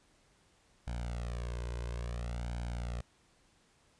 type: tone with flanger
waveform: sawtooth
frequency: 59.3 Hz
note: A#1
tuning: 30 cents sharp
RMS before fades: -38 dBFS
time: 0.87-3.01 s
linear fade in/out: 5 ms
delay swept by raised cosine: 1.3 to 1.99 ms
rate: 0.58 Hz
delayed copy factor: +0.95
effects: pink hiss -68 dBFS RMS until 3.99 s + resampled to 22050 Hz